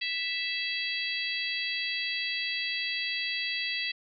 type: harmonic tone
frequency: 659.3 Hz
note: E5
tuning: in tune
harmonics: 3 / 4 / 5 / 6 / 7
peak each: -35 / -34 / -36 / -38 / -37 dBFS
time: 0.01-3.92 s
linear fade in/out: 10 ms
effects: none